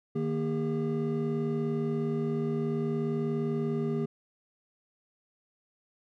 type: tone cluster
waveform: triangle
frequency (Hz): 153.2 / 233.7 / 402.6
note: D#3 / A#3 / G4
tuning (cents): -27 / +5 / +46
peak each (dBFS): -30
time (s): 0.15-4.06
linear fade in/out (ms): 10
effects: none